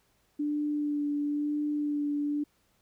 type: tone with vibrato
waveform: sine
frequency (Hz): 293.7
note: D4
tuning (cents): 0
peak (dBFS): -27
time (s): 0.39-2.44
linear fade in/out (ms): 10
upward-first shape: sine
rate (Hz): 1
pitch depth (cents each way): 17
effects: pink hiss -70 dBFS RMS until 2.81 s